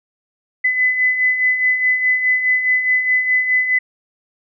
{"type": "beating tone pair", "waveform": "sine", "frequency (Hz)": [2007, 2011.8], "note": ["B6", "B6"], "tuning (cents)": [27, 31], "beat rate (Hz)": 4.8, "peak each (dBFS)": [-22, -14], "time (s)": [0.64, 3.79], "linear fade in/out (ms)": 10, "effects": []}